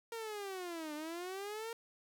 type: linear two-way sweep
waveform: sawtooth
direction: down then up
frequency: 465.6 to 295.4 to 465.6 Hz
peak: -37 dBFS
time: 0.12-1.73 s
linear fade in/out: 2 ms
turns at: 0.94 s
effects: none